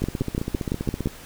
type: two click trains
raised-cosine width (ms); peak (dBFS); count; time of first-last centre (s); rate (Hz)
3; -10 / -13; 7 / 17; 0.04-1.059 / 0.02-1.073; 5.89 / 15.2
effects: pink hiss -43 dBFS RMS until 1.25 s